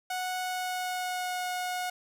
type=tone with pitch glide; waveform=sawtooth; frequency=736 to 727.1 Hz; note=F#5 to F#5; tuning=-9 to -30 cents; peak=-27 dBFS; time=0.1-1.9 s; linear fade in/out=5 ms; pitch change=-21 cents; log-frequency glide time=0.41-1.44 s; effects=none